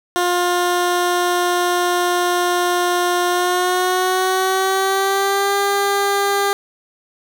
15% pulse tone with pitch glide, 354.5 to 400.2 Hz, F4 to G4, +26 to +36 cents, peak -9 dBFS, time 0.16-6.53 s, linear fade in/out 0 ms, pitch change +210 cents, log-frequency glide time 3.28-5.56 s, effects none

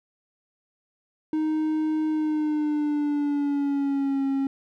triangle tone with pitch glide, 311.1 to 272.4 Hz, D#4 to C#4, 0 to -30 cents, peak -20 dBFS, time 1.33-4.47 s, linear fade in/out 2 ms, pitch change -230 cents, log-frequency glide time 2.09-4.25 s, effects none

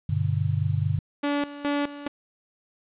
sine chord, G major, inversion none, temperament just, 98 / 122.5 / 147 Hz, G2 / B2 / D3, 0 / -14 / +2 cents, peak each -25 / -28 / -26 dBFS, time 0.09-0.99 s, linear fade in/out 5 ms
sawtooth tone with tremolo, 287.9 Hz, D4, 34 cents flat, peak -19 dBFS, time 1.23-2.08 s, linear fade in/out 10 ms, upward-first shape square, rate 2.4 Hz, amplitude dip 80%
effects resampled to 8000 Hz + 9-bit

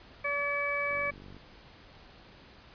harmonic tone, 572 Hz, D5, 46 cents flat, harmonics 1 / 2 / 3 / 4, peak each -35 / -36 / -38 / -31 dBFS, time 0.24-1.11 s, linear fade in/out 10 ms
click train, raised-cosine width 3 ms, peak -37 dBFS, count 23, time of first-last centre 0.91-1.366 s, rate 48.2 Hz
effects pink hiss -54 dBFS RMS until 2.74 s + resampled to 11025 Hz

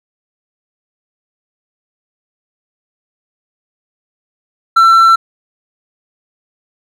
sine tone with hard clipping, 1344 Hz, E6, 33 cents sharp, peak -5 dBFS, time 4.76-5.16 s, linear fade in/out 10 ms, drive 3 dB, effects none

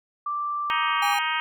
sine tone with pitch glide, 1174.7 to 1154.5 Hz, D6 to D6, 0 to -30 cents, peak -25 dBFS, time 0.26-1.14 s, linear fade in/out 5 ms, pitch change -30 cents, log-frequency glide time 0.86-0.99 s
harmonic tone, 313.8 Hz, D#4, 15 cents sharp, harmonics 3 / 4 / 5 / 6 / 7 / 8 / 9 / 10, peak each -29 / -30 / -31 / -32 / -32 / -33 / -34 / -34 dBFS, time 0.7-1.4 s, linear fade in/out 0 ms
square tone, 816 Hz, G#5, 31 cents flat, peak -25 dBFS, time 1.02-1.19 s, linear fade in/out 5 ms
effects none

